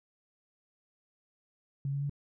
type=tone with pitch steps; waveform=sine; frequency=138.59 / 140.61 / 142.65 Hz; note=C#3 / C#3 / C#3; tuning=0 / +25 / +50 cents; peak=-30 dBFS; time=1.85-2.096 s; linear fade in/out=2 ms; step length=82 ms; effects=none